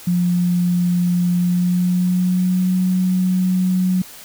sine tone with pitch glide, 176.7 to 184.1 Hz, F3 to F#3, +21 to -8 cents, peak -14 dBFS, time 0.07-4.02 s, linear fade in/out 5 ms, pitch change +71 cents, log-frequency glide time 1.36-2.73 s, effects white hiss -39 dBFS RMS until 4.24 s

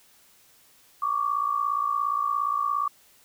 sine tone pair together, 1120.8 / 1178 Hz, C#6 / D6, +19 / +5 cents, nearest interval minor second, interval 86 cents, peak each -26 / -26 dBFS, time 1.02-2.88 s, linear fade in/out 5 ms, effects white hiss -58 dBFS RMS until 3.24 s

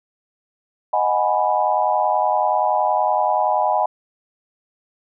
sine chord, G# minor seventh, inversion second, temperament equal, 622.3 / 740 / 830.6 / 987.8 Hz, D#5 / F#5 / G#5 / B5, 0 / 0 / 0 / 0 cents, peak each -22 / -21 / -20 / -22 dBFS, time 0.93-3.86 s, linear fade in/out 5 ms, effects none

